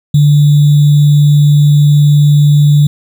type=tone with sample-and-hold; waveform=sine; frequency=146.83 Hz; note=D3; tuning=in tune; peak=-3 dBFS; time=0.14-2.87 s; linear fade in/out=5 ms; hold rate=3675 Hz; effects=none